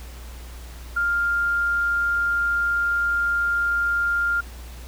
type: tone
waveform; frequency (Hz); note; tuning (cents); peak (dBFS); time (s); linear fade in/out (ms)
sine; 1400; F6; +4; -19; 0.96-4.41; 10
effects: added 60 Hz sine -36 dBFS peak until 4.87 s + pink hiss -45 dBFS RMS until 4.87 s